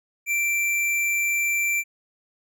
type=tone with hard clipping; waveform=sine; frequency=2349 Hz; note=D7; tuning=in tune; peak=-22 dBFS; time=0.26-1.84 s; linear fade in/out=50 ms; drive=16 dB; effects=none